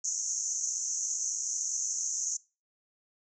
white band-pass noise, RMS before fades -33 dBFS, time 0.04-2.37 s, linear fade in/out 5 ms, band 6000 to 6900 Hz, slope 96 dB/octave, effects noise-tail reverb RT60 0.3 s tail -22 dB re dry

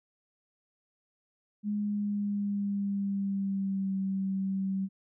sine tone with pitch glide, 207.7 to 192.67 Hz, G#3 to G3, 0 to -30 cents, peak -28 dBFS, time 1.63-4.89 s, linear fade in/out 50 ms, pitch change -130 cents, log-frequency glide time 1.73-3.96 s, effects none

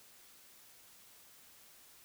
silence, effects white hiss -60 dBFS RMS until 2.04 s

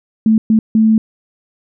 sine tone bursts at uneven times, 220 Hz, A3, in tune, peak -7 dBFS, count 3, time 0.26-0.38 / 0.5-0.59 / 0.75-0.98 s, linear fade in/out 2 ms, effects none

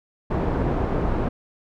pink low-pass noise, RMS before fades -23 dBFS, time 0.3-1.29 s, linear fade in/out 10 ms, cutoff 820 Hz, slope 12 dB/octave, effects none

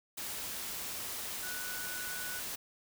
sine tone in noise, 1480 Hz, F#6, in tune, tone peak -42 dBFS, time 1.43-2.4 s, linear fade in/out 10 ms, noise white, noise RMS -40 dBFS, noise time 0.17-2.56 s, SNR -5 dB, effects none

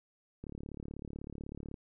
click train, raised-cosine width 3 ms, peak -30 dBFS, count 48, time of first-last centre 0.44-1.742 s, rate 36.1 Hz, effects none

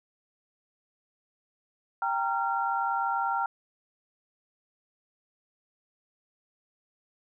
sine tone cluster, 787 / 927 / 1376 Hz, G5 / A#5 / F6, +7 / -10 / -26 cents, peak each -30 dBFS, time 2.02-3.46 s, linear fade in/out 2 ms, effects none

